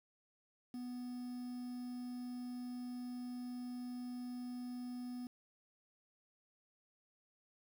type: tone with quantisation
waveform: triangle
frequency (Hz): 247.2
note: B3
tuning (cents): +2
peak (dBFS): -40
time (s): 0.74-5.27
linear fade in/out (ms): 2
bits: 10
effects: none